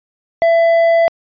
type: tone with hard clipping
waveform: triangle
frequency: 668 Hz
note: E5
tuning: 23 cents sharp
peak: -10 dBFS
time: 0.42-1.08 s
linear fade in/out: 0 ms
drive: 9 dB
effects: resampled to 11025 Hz